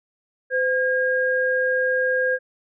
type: tone pair together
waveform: sine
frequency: 512 / 1623.2 Hz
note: C5 / G#6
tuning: -38 / -40 cents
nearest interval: octave + minor sixth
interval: 1998 cents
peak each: -21 dBFS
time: 0.5-2.39 s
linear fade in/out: 50 ms
effects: none